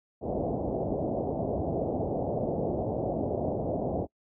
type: low-pass noise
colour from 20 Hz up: white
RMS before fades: -30 dBFS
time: 0.21-4.07 s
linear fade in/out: 50 ms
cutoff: 710 Hz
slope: 48 dB/octave
effects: noise-tail reverb RT60 0.1 s tail -26 dB re dry + high-pass 60 Hz 12 dB/octave